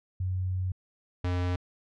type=tone pair in turn; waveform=sine / square; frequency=92.5 / 89.4 Hz; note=F#2 / F2; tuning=0 / +41 cents; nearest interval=minor second; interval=59 cents; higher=first; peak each=-27 dBFS; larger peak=neither; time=0.2-0.72 / 1.24-1.56 s; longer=first; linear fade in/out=5 ms; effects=low-pass 4000 Hz 12 dB/octave